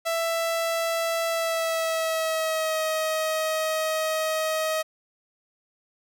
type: tone with pitch glide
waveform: sawtooth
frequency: 663 to 631.2 Hz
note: E5 to D#5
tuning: +10 to +25 cents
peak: -20 dBFS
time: 0.05-4.83 s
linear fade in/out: 20 ms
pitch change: -85 cents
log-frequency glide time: 1.29-2.82 s
effects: none